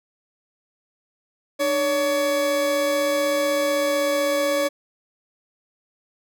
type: tone pair together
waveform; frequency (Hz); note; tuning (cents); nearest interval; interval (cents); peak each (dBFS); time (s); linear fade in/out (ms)
40% pulse; 299.9 / 563.9; D4 / C#5; +36 / +30; major seventh; 1094; -27 / -19; 1.59-4.69; 20
effects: none